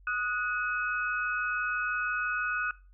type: tone cluster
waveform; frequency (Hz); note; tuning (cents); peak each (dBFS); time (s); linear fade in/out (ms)
sine; 1245 / 1471 / 2548; D#6 / F#6 / D#7; +1 / -11 / +41; -35 / -29 / -38; 0.07-2.71; 2
effects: noise-tail reverb RT60 0.3 s tail -19 dB re dry + added 46 Hz sine -53 dBFS peak until 2.93 s

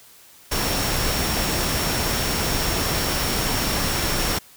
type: tone in noise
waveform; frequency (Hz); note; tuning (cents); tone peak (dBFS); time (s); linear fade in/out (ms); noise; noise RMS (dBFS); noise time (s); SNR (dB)
sine; 5490; F8; -31; -31; 0.51-4.39; 10; pink; -23; 0.51-4.39; -11
effects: white hiss -49 dBFS RMS until 4.56 s

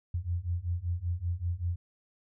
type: beating tone pair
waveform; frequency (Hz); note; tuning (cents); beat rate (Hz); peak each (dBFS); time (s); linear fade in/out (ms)
sine; 84.6 / 89.8; E2 / F2; +45 / +49; 5.2; -33 / -32; 0.14-1.76; 5
effects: none

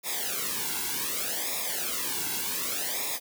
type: noise with flanger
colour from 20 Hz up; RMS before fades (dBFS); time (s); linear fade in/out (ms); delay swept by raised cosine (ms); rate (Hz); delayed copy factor
white; -31; 0.03-3.2; 50; 0.66 to 1.66; 0.66; -0.95
effects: none

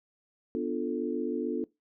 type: chord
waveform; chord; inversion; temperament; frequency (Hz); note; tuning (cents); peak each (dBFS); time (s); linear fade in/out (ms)
sine; B half-diminished seventh; none; equal; 246.9 / 293.7 / 349.2 / 440; B3 / D4 / F4 / A4; 0 / 0 / 0 / 0; -34; 0.55-1.64; 0
effects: noise-tail reverb RT60 0.2 s tail -21 dB re dry

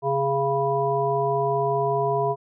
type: harmonic tone with a mistuned harmonic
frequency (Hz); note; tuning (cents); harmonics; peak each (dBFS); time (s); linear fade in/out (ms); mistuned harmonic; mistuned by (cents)
137.5; C#3; -14; 1 / 3 / 5 / 7; -29 / -24 / -25 / -26; 0.02-2.36; 50; 7; +34
effects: none

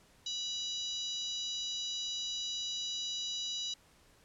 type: harmonic tone with a mistuned harmonic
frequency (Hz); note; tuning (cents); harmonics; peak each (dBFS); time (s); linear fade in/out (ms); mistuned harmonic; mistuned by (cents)
978; B5; -17; 3 / 4 / 5 / 6 / 7; -43 / -37 / -46 / -44 / -49; 0.26-3.74; 5; 6; +20
effects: pink hiss -64 dBFS RMS until 4.24 s + low-pass 11000 Hz 12 dB/octave

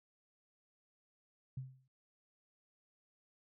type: tone with exponential decay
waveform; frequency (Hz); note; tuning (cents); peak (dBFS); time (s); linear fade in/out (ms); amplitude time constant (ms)
sine; 130.81; C3; 0; -37; 1.57-1.88; 5; 67
effects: none

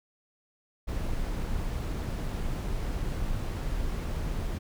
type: noise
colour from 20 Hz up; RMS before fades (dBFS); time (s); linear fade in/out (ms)
brown; -31; 0.87-4.59; 20
effects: none

